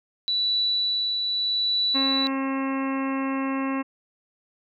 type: tone with tremolo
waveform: sine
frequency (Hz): 3951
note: B7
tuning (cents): 0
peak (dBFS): -20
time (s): 0.28-2.27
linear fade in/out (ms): 0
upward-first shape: triangle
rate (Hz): 0.81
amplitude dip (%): 35
type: harmonic tone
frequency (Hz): 269.2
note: C4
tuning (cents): +49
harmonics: 1 / 2 / 3 / 4 / 5 / 6 / 7 / 8 / 9 / 10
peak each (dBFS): -25 / -35 / -39 / -32 / -44 / -42 / -41 / -41 / -48 / -40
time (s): 1.94-3.83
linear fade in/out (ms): 20
effects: none